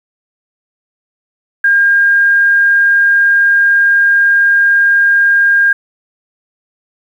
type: tone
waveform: sine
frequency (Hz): 1611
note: G6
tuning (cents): +47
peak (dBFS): -6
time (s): 1.64-5.73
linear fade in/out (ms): 5
effects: 7-bit